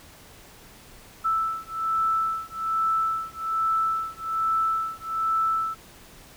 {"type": "beating tone pair", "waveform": "sine", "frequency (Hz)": [1318.5, 1319.7], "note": ["E6", "E6"], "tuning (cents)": [0, 2], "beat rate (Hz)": 1.2, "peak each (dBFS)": [-26, -26], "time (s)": [1.24, 5.75], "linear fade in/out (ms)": 20, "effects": ["pink hiss -49 dBFS RMS until 6.36 s"]}